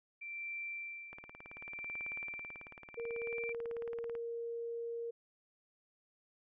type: tone with tremolo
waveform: sine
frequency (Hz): 2349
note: D7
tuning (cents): 0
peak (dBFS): -39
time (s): 0.21-3.53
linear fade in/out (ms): 10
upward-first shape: sine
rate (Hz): 0.67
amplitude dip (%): 85
type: click train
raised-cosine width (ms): 0.5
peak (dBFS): -35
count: 56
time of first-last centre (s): 1.13-4.152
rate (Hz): 18.2
type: tone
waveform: sine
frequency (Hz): 466.2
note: A#4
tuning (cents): 0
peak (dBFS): -38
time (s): 2.97-5.11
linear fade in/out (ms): 10
effects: none